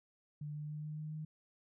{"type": "tone with pitch steps", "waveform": "sine", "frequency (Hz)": [148.7, 149.91, 151.12, 152.35, 153.59, 154.84], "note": ["D3", "D3", "D3", "D#3", "D#3", "D#3"], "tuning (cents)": [22, 36, 50, -36, -22, -8], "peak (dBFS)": -40, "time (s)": [0.41, 1.25], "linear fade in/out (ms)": 5, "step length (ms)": 140, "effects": []}